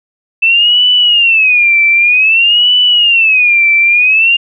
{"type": "tone with vibrato", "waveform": "sine", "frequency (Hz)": 2637, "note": "E7", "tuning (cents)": 0, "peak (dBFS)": -5, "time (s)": [0.42, 4.37], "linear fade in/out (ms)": 10, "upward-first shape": "sine", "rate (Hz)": 0.53, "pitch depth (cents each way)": 210, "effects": []}